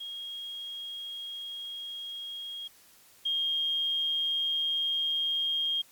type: tone pair in turn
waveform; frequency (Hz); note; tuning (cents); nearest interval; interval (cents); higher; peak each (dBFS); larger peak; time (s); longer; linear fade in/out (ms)
sine; 3269 / 3231; G#7 / G#7; -28 / -48; unison; 20; first; -36 / -26; second; 0-2.68 / 3.25-5.82; first; 10
effects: white hiss -58 dBFS RMS until 5.91 s + MP3 96 kbps